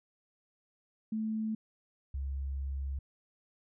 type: tone pair in turn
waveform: sine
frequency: 218.8 / 68.3 Hz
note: A3 / C#2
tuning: -9 / -25 cents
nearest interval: octave + minor sixth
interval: 2016 cents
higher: first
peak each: -31 / -33 dBFS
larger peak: first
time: 1.12-1.55 / 2.14-2.99 s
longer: second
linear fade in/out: 5 ms
effects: none